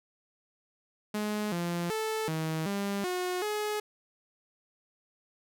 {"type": "tone with pitch steps", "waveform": "sawtooth", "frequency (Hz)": [210.5, 172.6, 438.3, 159.2, 199.9, 362.6, 421.6], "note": ["G#3", "F3", "A4", "D#3", "G3", "F#4", "G#4"], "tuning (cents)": [24, -20, -7, 40, 34, -35, 26], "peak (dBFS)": -26, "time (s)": [1.14, 3.8], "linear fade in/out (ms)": 5, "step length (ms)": 380, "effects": []}